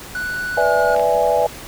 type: tone with pitch glide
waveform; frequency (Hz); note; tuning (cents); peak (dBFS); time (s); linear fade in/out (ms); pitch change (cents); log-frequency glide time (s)
triangle; 1481 to 1439.7; F#6 to F#6; +1 to -48; -20; 0.15-0.95; 2; -49; 0.59-0.65
type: chord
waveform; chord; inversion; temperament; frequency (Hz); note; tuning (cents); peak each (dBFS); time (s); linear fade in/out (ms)
sine; E dominant seventh; second; equal; 493.9 / 587.3 / 659.3 / 830.6; B4 / D5 / E5 / G#5; 0 / 0 / 0 / 0; -19; 0.57-1.47; 5
type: clicks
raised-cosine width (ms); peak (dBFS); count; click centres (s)
0.3; -14; 2; 0.964 / 0.996
effects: pink hiss -35 dBFS RMS until 1.67 s